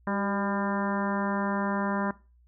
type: harmonic tone with a mistuned harmonic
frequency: 200 Hz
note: G3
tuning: 35 cents sharp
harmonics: 1 / 2 / 3 / 4 / 5 / 6 / 7 / 8 / 9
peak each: -29 / -37 / -35 / -39 / -34 / -40 / -40 / -39 / -42 dBFS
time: 0.07-2.11 s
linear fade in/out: 2 ms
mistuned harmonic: 2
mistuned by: -48 cents
effects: noise-tail reverb RT60 0.3 s tail -19 dB re dry + added 60 Hz sine -57 dBFS peak until 2.47 s